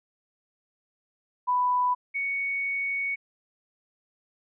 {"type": "tone pair in turn", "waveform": "sine", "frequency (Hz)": [992, 2227], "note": ["B5", "C#7"], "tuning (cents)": [7, 7], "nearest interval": "octave + major second", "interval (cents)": 1400, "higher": "second", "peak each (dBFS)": [-21, -26], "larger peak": "first", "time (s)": [[1.47, 1.95], [2.14, 3.16]], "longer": "second", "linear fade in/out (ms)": 20, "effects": []}